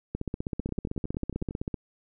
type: two click trains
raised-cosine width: 3 ms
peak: -17 / -24 dBFS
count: 26 / 11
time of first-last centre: 0.15-1.742 / 0.6-1.509 s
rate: 15.7 / 11 Hz
effects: none